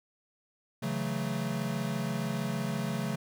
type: chord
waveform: square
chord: F# minor seventh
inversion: second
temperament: equal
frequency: 138.59 / 164.81 / 185 / 220 Hz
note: C#3 / E3 / F#3 / A3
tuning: 0 / 0 / 0 / 0 cents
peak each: -36 / -39 / -37 / -36 dBFS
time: 0.82-3.16 s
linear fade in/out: 10 ms
effects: none